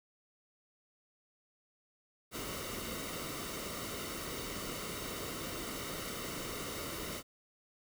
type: noise with comb filter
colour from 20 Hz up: pink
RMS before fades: -41 dBFS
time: 2.31-7.23 s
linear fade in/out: 50 ms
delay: 1.2 ms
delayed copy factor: -0.6
effects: none